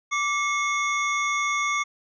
square tone pair together, 1167.4 / 2176 Hz, D6 / C#7, -11 / -33 cents, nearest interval major seventh, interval 1078 cents, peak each -26 dBFS, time 0.11-1.84 s, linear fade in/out 20 ms, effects resampled to 16000 Hz

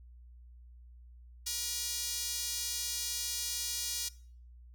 sawtooth tone with high-pass filter, 477.7 Hz, A#4, 42 cents sharp, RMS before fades -36 dBFS, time 1.46-4.09 s, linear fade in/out 10 ms, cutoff 5300 Hz, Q 1.5, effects noise-tail reverb RT60 0.5 s tail -21 dB re dry + added 60 Hz sine -51 dBFS peak until 4.74 s

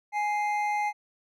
triangle tone pair together, 833.3 / 2093 Hz, G#5 / C7, +6 / 0 cents, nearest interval octave + major third, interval 1594 cents, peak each -24 / -31 dBFS, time 0.12-0.93 s, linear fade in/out 50 ms, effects none

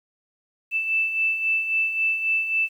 sine beating tone pair, 2641 / 2644.7 Hz, E7 / E7, +3 / +5 cents, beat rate 3.7 Hz, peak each -29 / -21 dBFS, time 0.71-2.69 s, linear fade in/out 50 ms, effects 9-bit

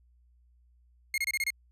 40% pulse tone bursts, 2149 Hz, C7, 46 cents sharp, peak -26 dBFS, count 6, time 1.14-1.504 s, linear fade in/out 2 ms, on 39 ms, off 26 ms, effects added 60 Hz sine -60 dBFS peak until 1.71 s + resampled to 32000 Hz

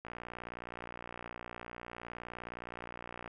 click train, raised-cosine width 0.5 ms, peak -28 dBFS, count 193, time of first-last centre 0.05-3.277 s, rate 59.5 Hz, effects none

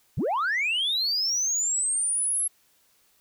sine linear sweep, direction up, 71.6 to 11210 Hz, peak -21 dBFS, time 0.17-2.48 s, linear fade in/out 10 ms, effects tanh soft clip ceiling -21 dBFS + white hiss -64 dBFS RMS until 3.2 s

